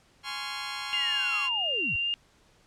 15% pulse chord, Db major seventh, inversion second, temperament just, 831.5 / 1039.4 / 1108.7 / 1385.9 Hz, Ab5 / C6 / Db6 / F6, +2 / -12 / 0 / -14 cents, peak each -33 dBFS, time 0.23-1.5 s, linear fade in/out 50 ms
sine tone with vibrato, 2794 Hz, F7, in tune, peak -26 dBFS, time 0.93-2.14 s, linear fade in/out 0 ms, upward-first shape sine, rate 1.8 Hz, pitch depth 22 cents each way
sine linear sweep, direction down, 2100 to 67.5 Hz, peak -35 dBFS, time 0.94-1.96 s, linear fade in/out 0 ms
effects pink hiss -62 dBFS RMS until 2.66 s + low-pass 8000 Hz 12 dB/octave

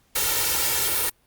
white noise with comb filter, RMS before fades -23 dBFS, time 0.15-1.1 s, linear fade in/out 10 ms, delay 2.2 ms, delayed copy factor +0.75, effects pink hiss -63 dBFS RMS until 1.26 s + Opus 48 kbps

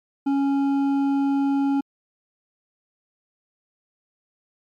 sine tone with hard clipping, 277.2 Hz, C#4, in tune, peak -20 dBFS, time 0.26-1.81 s, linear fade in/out 10 ms, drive 7 dB, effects MP3 96 kbps

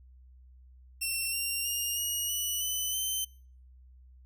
10% pulse tone with pitch steps, 2709 / 2768 / 2827 / 2888 / 2951 / 3015 / 3080 Hz, E7 / F7 / F7 / F#7 / F#7 / F#7 / G7, +47 / -16 / +20 / -43 / -5 / +32 / -31 cents, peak -22 dBFS, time 1.01-3.25 s, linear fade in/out 10 ms, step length 320 ms, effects noise-tail reverb RT60 0.5 s tail -26 dB re dry + added 63 Hz sine -52 dBFS peak until 4.25 s

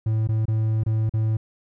triangle tone with dropouts, 110 Hz, A2, in tune, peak -17 dBFS, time 0.06-1.37 s, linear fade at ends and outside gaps 5 ms, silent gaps 0.274-0.288 / 0.455-0.481 / 0.836-0.862 / 1.095-1.137 s, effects none

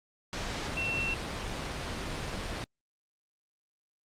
sine tone in noise, 2707 Hz, E7, 45 cents sharp, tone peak -30 dBFS, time 0.77-1.14 s, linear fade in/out 0 ms, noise pink, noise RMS -35 dBFS, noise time 0.33-2.64 s, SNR +2 dB, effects low-pass 6000 Hz 12 dB/octave + Opus 48 kbps

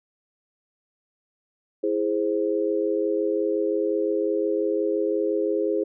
sine chord, E augmented, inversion none, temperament equal, 329.6 / 415.3 / 523.3 Hz, E4 / G#4 / B#4, 0 / 0 / 0 cents, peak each -26 / -24 / -27 dBFS, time 1.83-5.84 s, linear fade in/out 10 ms, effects none

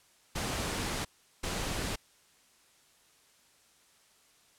pink noise bursts at uneven times, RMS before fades -34 dBFS, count 2, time 0.35-1.05 / 1.43-1.96 s, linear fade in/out 10 ms, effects white hiss -64 dBFS RMS until 4.58 s + low-pass 10000 Hz 12 dB/octave

